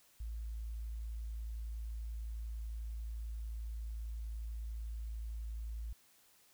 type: tone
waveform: sine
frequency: 55.6 Hz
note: A1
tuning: 19 cents sharp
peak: -39 dBFS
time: 0.2-5.93 s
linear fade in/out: 5 ms
effects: white hiss -67 dBFS RMS until 6.53 s